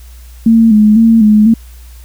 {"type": "tone with vibrato", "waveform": "sine", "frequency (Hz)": 219.4, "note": "A3", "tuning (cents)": -5, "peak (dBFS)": -3, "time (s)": [0.46, 1.54], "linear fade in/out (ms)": 5, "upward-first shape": "square", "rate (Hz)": 2, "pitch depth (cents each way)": 57, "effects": ["added 60 Hz sine -31 dBFS peak until 2.04 s", "white hiss -44 dBFS RMS until 2.04 s"]}